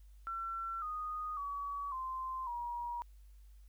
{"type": "tone with pitch steps", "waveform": "sine", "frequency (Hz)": [1350, 1238, 1135.2, 1041, 954.6], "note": ["E6", "D#6", "C#6", "C6", "A#5"], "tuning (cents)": [41, -9, 41, -9, 41], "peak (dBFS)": -37, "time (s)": [0.27, 3.02], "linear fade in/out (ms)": 0, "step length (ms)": 550, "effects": ["added 50 Hz sine -54 dBFS peak until 3.68 s", "white hiss -75 dBFS RMS until 3.68 s"]}